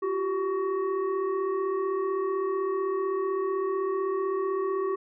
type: tone with frequency modulation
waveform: sine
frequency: 386.9 Hz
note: G4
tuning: 23 cents flat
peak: -25 dBFS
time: 0.02-4.96 s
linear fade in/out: 10 ms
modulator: 738 Hz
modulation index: 0.8
effects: none